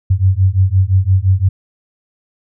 sine beating tone pair, 92 / 97.8 Hz, F#2 / G2, -9 / -4 cents, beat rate 5.8 Hz, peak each -12 dBFS, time 0.1-1.49 s, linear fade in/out 10 ms, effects none

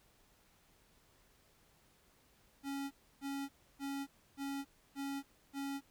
square tone bursts, 277.2 Hz, C#4, in tune, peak -39 dBFS, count 6, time 2.63-5.81 s, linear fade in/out 50 ms, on 280 ms, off 300 ms, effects pink hiss -69 dBFS RMS until 5.9 s

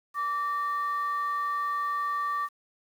sine tone pair together, 1160 / 1828.7 Hz, D6 / A#6, -22 / -34 cents, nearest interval minor sixth, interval 788 cents, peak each -26 / -35 dBFS, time 0.14-2.49 s, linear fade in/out 50 ms, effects tanh soft clip ceiling -22 dBFS + 9-bit

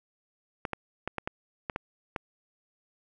clicks, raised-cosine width 0.5 ms, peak -16 dBFS, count 8, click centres 0.652 / 0.733 / 1.076 / 1.183 / 1.275 / 1.698 / 1.761 / 2.162 s, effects none

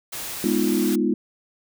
white noise, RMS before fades -32 dBFS, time 0.12-0.96 s, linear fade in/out 10 ms
sine chord, F half-diminished seventh, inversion first, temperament equal, 207.7 / 246.9 / 311.1 / 349.2 Hz, Ab3 / Cb4 / Eb4 / F4, 0 / 0 / 0 / 0 cents, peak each -24 dBFS, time 0.44-1.14 s, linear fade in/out 2 ms
effects none

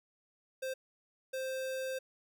square tone bursts at uneven times, 524 Hz, C5, 2 cents sharp, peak -36 dBFS, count 2, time 0.62-0.74 / 1.33-1.99 s, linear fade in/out 10 ms, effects none

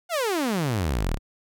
sawtooth exponential sweep, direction down, 737 to 30.98 Hz, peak -19 dBFS, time 0.09-1.19 s, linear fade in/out 50 ms, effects none

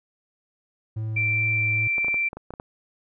triangle tone with vibrato, 108.9 Hz, A2, 17 cents flat, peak -24 dBFS, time 0.96-1.88 s, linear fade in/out 10 ms, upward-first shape sine, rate 2.4 Hz, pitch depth 17 cents each way
sine tone, 2349 Hz, D7, in tune, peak -21 dBFS, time 1.16-2.29 s, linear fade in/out 10 ms
clicks, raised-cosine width 1 ms, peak -22 dBFS, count 9, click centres 1.982 / 2.046 / 2.083 / 2.143 / 2.331 / 2.37 / 2.506 / 2.538 / 2.599 s
effects none

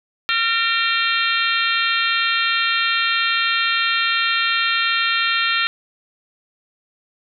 harmonic tone with a mistuned harmonic, 457.1 Hz, A#4, 34 cents flat, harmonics 3 / 4 / 5 / 6 / 7 / 8 / 9, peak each -22 / -23 / -24 / -25 / -25 / -26 / -27 dBFS, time 0.29-5.67 s, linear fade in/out 0 ms, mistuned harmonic 5, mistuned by +44 cents, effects none

